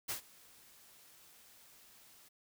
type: noise with ADSR envelope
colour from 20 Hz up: white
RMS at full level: -37 dBFS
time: 0.08-2.29 s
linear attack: 18 ms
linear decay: 110 ms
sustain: -24 dB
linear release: 12 ms
effects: none